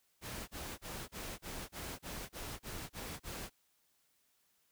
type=noise bursts; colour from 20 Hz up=pink; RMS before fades=-44 dBFS; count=11; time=0.21-3.5 s; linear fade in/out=50 ms; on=270 ms; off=32 ms; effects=white hiss -75 dBFS RMS until 4.71 s